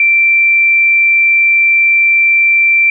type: tone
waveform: sine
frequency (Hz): 2349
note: D7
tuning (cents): 0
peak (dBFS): -6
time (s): 0-2.9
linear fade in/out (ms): 2
effects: none